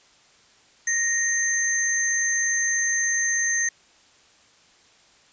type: tone pair together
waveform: sine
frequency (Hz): 1864.7 / 6272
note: A#6 / G8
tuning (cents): 0 / 0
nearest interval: octave + major sixth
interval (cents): 2100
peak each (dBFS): -23 / -23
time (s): 0.87-3.69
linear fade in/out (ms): 5
effects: white hiss -56 dBFS RMS until 5.32 s + resampled to 16000 Hz